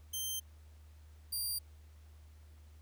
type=tone pair in turn; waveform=10% pulse; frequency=3136 / 4740 Hz; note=G7 / D8; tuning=0 / +15 cents; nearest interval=perfect fifth; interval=715 cents; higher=second; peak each=-28 / -28 dBFS; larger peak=neither; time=0.13-0.4 / 1.32-1.59 s; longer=neither; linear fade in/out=10 ms; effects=added 76 Hz sine -54 dBFS peak until 2.81 s + pink hiss -69 dBFS RMS until 2.81 s